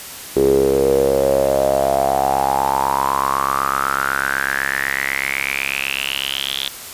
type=tone with band-pass filter sweep; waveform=sawtooth; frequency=68 Hz; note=C#2; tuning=33 cents flat; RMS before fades=-18 dBFS; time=0.36-6.69 s; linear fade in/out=0 ms; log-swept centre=390 to 3500 Hz; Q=8.6; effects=white hiss -33 dBFS RMS until 6.93 s + resampled to 32000 Hz